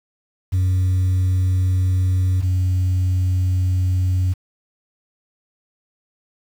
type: tone pair in turn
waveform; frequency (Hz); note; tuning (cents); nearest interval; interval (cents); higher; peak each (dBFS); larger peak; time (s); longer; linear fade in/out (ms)
sine; 92.6 / 91.96; F#2 / F#2; +2 / -10; unison; 12; first; -12 / -13; first; 0.52-2.42 / 2.42-4.34; second; 20
effects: tanh soft clip ceiling -14 dBFS + 7-bit